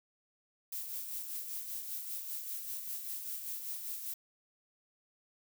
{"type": "noise with tremolo", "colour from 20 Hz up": "violet", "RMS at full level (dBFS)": -39, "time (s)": [0.72, 4.14], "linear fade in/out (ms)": 5, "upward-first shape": "sine", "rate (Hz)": 5.1, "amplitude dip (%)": 45, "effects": []}